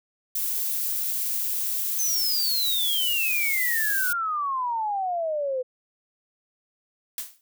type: noise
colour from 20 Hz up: violet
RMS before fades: -27 dBFS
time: 0.35-4.13 s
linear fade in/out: 5 ms
type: exponential sweep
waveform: sine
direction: down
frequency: 6310 to 499.8 Hz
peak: -24 dBFS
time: 1.98-5.63 s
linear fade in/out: 20 ms
type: noise with exponential decay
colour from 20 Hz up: blue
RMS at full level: -28 dBFS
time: 7.18-7.41 s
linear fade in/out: 1 ms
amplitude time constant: 49 ms
effects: none